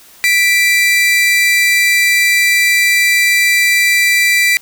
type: tone pair together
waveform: 40% pulse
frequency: 1975.5 / 2349 Hz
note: B6 / D7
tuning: 0 / 0 cents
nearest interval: minor third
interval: 300 cents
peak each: -11 dBFS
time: 0.24-4.57 s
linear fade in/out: 0 ms
effects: white hiss -42 dBFS RMS until 4.61 s